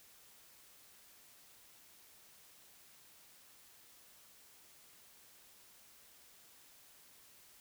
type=silence; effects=white hiss -62 dBFS RMS until 7.6 s